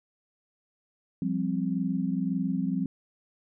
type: chord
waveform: sine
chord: F suspended second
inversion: none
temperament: just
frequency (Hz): 174.61 / 196.44 / 261.9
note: F3 / G3 / C4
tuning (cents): 0 / +4 / +2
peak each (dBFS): -30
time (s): 1.22-2.86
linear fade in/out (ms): 2
effects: none